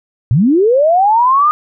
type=linear sweep; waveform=sine; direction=up; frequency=101.5 to 1239 Hz; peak=-7 dBFS; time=0.31-1.51 s; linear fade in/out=0 ms; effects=none